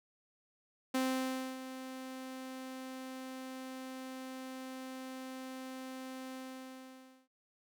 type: tone with ADSR envelope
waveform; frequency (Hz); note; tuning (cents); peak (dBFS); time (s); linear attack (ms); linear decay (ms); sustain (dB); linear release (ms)
sawtooth; 260.4; C4; -8; -26; 0.94-7.28; 8; 620; -13; 930
effects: none